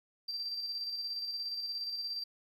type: tone with tremolo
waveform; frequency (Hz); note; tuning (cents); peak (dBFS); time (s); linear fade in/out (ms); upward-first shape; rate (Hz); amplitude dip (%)
triangle; 4700; D8; +1; -31; 0.28-2.24; 10; square; 17; 45
effects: tanh soft clip ceiling -32 dBFS